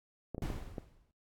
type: clicks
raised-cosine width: 2 ms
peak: -25 dBFS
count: 4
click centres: 0.347 / 0.381 / 0.502 / 0.782 s
type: noise with exponential decay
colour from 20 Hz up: brown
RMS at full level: -33 dBFS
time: 0.42-1.11 s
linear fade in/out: 1 ms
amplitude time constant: 150 ms
effects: noise-tail reverb RT60 0.2 s tail -23 dB re dry + AAC 64 kbps